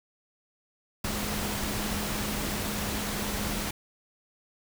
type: tone in noise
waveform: sine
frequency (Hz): 207.7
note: G#3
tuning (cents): 0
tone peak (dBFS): -36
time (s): 1.04-3.71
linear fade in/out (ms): 5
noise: pink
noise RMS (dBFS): -32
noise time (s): 1.04-3.71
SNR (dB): -7
effects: none